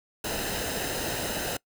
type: noise with comb filter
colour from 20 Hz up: pink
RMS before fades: -31 dBFS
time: 0.24-1.57 s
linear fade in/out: 5 ms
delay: 0.88 ms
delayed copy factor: -0.6
effects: noise-tail reverb RT60 0.1 s tail -23 dB re dry